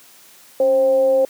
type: tone with frequency modulation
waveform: sine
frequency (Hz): 530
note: C5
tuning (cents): +22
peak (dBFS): -12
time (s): 0.6-1.25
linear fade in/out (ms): 2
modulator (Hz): 254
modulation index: 0.26
effects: white hiss -47 dBFS RMS until 1.29 s + high-pass 150 Hz 12 dB/octave